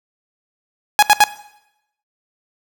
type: tone bursts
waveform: sawtooth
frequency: 834 Hz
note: G#5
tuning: 7 cents sharp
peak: -3 dBFS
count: 3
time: 0.99-1.239 s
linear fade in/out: 0 ms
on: 35 ms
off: 72 ms
effects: noise-tail reverb RT60 0.8 s tail -17 dB re dry